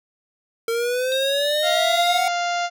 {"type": "exponential sweep", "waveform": "square", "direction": "up", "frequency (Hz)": [455.1, 750], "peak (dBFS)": -21, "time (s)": [0.68, 2.28], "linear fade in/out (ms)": 2}
{"type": "tone", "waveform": "triangle", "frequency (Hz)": 3741, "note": "A#7", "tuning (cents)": 5, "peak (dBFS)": -22, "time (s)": [1.12, 2.18], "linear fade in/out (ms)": 0}
{"type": "harmonic tone", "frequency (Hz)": 698.5, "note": "F5", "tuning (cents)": 0, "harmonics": [1, 2, 3, 4, 5, 6, 7, 8, 9, 10], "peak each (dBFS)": [-22, -28, -32, -34, -36, -38, -39, -40, -41, -42], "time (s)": [1.62, 2.7], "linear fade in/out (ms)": 50}
{"effects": []}